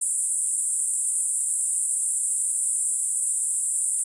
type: band-pass noise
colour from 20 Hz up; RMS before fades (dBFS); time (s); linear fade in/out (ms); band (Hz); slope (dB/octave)
pink; -25; 0.01-4.04; 10; 7900 to 10000; 96
effects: resampled to 24000 Hz